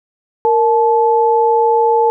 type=tone pair together; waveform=sine; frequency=463.4 / 866.5 Hz; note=A#4 / A5; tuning=-10 / -27 cents; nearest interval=major seventh; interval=1083 cents; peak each=-12 dBFS; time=0.45-2.1 s; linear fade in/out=0 ms; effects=none